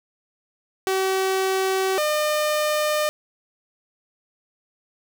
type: tone pair in turn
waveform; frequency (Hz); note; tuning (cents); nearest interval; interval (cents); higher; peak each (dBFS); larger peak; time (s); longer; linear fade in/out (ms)
sawtooth; 381.1 / 605; G4 / D#5; -49 / -49; minor sixth; 800; second; -16; neither; 0.87-1.98 / 1.98-3.09; neither; 0
effects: none